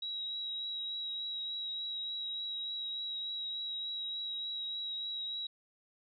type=tone with vibrato; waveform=sine; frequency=3854 Hz; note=B7; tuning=43 cents flat; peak=-36 dBFS; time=0.02-5.47 s; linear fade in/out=5 ms; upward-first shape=triangle; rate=3.4 Hz; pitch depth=15 cents each way; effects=none